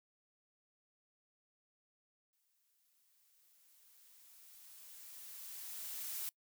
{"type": "noise with exponential growth", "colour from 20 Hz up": "blue", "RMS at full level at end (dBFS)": -41, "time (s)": [2.33, 6.29], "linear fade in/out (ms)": 0, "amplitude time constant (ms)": 860, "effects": ["noise-tail reverb RT60 0.1 s tail -24 dB re dry"]}